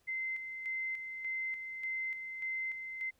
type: tone with tremolo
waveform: sine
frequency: 2071 Hz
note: C7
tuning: 18 cents flat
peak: -34 dBFS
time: 0.07-3.11 s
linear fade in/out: 20 ms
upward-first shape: square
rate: 1.7 Hz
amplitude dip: 50%
effects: pink hiss -73 dBFS RMS until 3.19 s